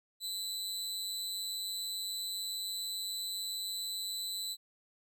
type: tone with amplitude modulation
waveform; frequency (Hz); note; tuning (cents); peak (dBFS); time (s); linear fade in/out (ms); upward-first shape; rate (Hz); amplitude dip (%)
sawtooth; 4001; B7; +22; -30; 0.2-4.57; 50; sine; 193; 70
effects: none